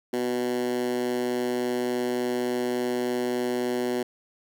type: tone with high-pass filter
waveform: 10% pulse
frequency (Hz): 123.47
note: B2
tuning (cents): 0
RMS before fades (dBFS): -27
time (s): 0.13-4.03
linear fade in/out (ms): 5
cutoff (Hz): 300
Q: 5.5
effects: none